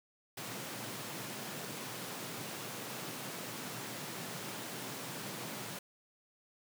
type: high-pass noise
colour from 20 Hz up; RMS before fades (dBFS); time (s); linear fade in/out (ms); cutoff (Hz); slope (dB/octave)
pink; -43; 0.37-5.79; 5; 110; 96
effects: none